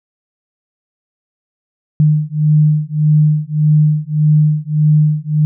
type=beating tone pair; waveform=sine; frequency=151.2 / 152.9 Hz; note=D#3 / D#3; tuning=-49 / -30 cents; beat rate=1.7 Hz; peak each=-12 dBFS; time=2-5.45 s; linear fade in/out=0 ms; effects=none